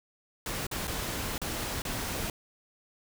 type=noise with dropouts; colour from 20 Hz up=pink; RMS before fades=-34 dBFS; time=0.46-2.3 s; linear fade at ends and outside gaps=2 ms; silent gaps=0.668-0.713 / 0.872-0.877 / 1.38-1.416 / 1.82-1.851 s; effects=none